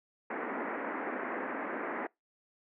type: band-pass noise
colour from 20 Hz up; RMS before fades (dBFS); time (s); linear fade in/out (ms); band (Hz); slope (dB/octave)
pink; -37; 0.3-2.07; 5; 230 to 2100; 48
effects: noise-tail reverb RT60 0.2 s tail -26 dB re dry